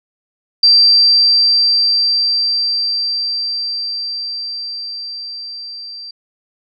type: tone with level ramp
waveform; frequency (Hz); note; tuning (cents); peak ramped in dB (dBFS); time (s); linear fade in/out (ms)
sine; 4699; D8; 0; -5 to -28; 0.63-6.11; 5
effects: none